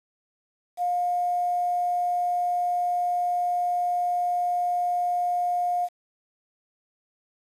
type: tone with quantisation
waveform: sine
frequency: 710 Hz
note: F5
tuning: 28 cents sharp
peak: -22 dBFS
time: 0.77-5.89 s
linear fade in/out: 50 ms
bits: 8
effects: resampled to 32000 Hz